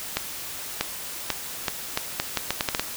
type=accelerating click train; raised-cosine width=0.2 ms; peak=-5 dBFS; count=12; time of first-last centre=0.17-2.796 s; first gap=640 ms; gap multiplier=0.77; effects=white hiss -35 dBFS RMS until 2.96 s